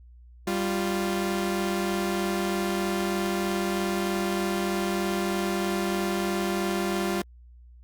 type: tone pair together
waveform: sawtooth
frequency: 196.19 / 349.2 Hz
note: G3 / F4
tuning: +2 / 0 cents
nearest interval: minor seventh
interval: 998 cents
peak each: -24 dBFS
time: 0.47-7.22 s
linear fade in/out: 5 ms
effects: added 60 Hz sine -47 dBFS peak until 7.83 s + Opus 48 kbps